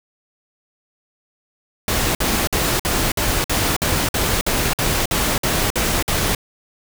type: noise bursts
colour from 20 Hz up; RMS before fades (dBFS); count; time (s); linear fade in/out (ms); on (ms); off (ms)
pink; -19; 14; 1.88-6.349; 2; 270; 53
effects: none